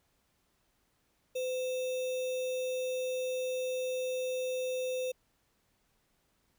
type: tone with sample-and-hold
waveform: sine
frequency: 510 Hz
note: C5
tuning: 44 cents flat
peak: -31 dBFS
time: 1.35-5.12 s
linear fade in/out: 10 ms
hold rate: 3150 Hz
effects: pink hiss -74 dBFS RMS until 6.58 s